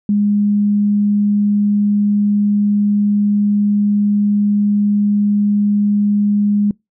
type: tone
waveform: sine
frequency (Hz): 205.6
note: G#3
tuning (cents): -17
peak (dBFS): -11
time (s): 0.09-6.71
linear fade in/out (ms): 2
effects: noise-tail reverb RT60 0.2 s tail -26 dB re dry